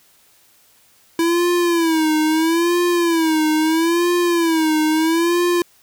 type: tone with vibrato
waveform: square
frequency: 329.6 Hz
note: E4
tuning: in tune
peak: -15 dBFS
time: 1.19-5.62 s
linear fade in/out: 2 ms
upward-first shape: sine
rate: 0.76 Hz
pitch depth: 110 cents each way
effects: white hiss -54 dBFS RMS until 5.82 s